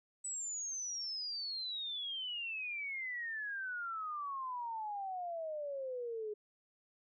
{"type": "exponential sweep", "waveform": "sine", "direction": "down", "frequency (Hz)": [8000, 415.3], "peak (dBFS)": -38, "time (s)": [0.24, 6.34], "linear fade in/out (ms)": 10, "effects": []}